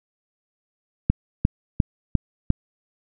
click train, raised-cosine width 5 ms, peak -4 dBFS, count 5, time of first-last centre 1.1-2.504 s, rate 2.85 Hz, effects none

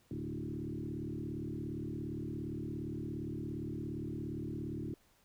sine tone with frequency modulation, 220.8 Hz, A3, 6 cents sharp, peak -37 dBFS, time 0.11-4.94 s, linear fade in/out 2 ms, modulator 37.3 Hz, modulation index 3.6, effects pink hiss -69 dBFS RMS until 5.24 s

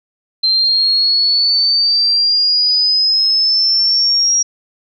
sine exponential sweep, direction up, 4122 to 5670 Hz, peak -10 dBFS, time 0.43-4.43 s, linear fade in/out 10 ms, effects none

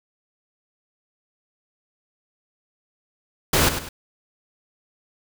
pink noise with echo, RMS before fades -18 dBFS, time 3.53-3.69 s, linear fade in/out 5 ms, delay 100 ms, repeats 2, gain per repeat -9 dB, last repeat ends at 3.89 s, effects none

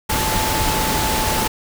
sine tone in noise, 873 Hz, A5, 14 cents flat, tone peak -23 dBFS, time 0.09-1.48 s, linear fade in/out 10 ms, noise pink, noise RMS -20 dBFS, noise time 0.09-1.48 s, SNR -6 dB, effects none

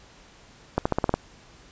accelerating click train, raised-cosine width 1 ms, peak -7 dBFS, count 7, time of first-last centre 0.78-1.14 s, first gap 75 ms, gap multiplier 0.91, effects pink hiss -52 dBFS RMS until 1.71 s + resampled to 16000 Hz

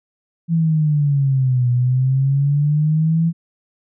sine exponential two-way sweep, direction down then up, 168.1 to 122 to 168.1 Hz, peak -13 dBFS, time 0.48-3.33 s, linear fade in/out 50 ms, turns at 1.7 s, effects none

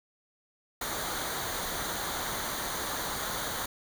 pink noise with comb filter, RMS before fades -34 dBFS, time 0.81-3.66 s, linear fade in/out 5 ms, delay 0.38 ms, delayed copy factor -0.65, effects none

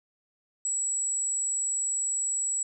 sine tone, 7780 Hz, B8, 27 cents flat, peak -26 dBFS, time 0.65-2.63 s, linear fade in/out 2 ms, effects none

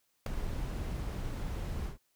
brown noise with ADSR envelope, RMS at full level -23 dBFS, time 0.26-1.98 s, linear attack 4 ms, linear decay 4 ms, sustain -13 dB, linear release 130 ms, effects white hiss -75 dBFS RMS until 2.15 s

